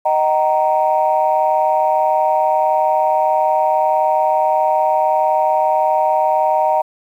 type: chord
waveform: sine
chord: Eb major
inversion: none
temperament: equal with one note detuned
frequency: 622.3 / 763.9 / 932.3 Hz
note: Eb5 / G5 / Bb5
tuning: 0 / -45 / 0 cents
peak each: -16 dBFS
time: 0.05-6.82 s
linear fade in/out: 10 ms
effects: tanh soft clip ceiling -4 dBFS + 8-bit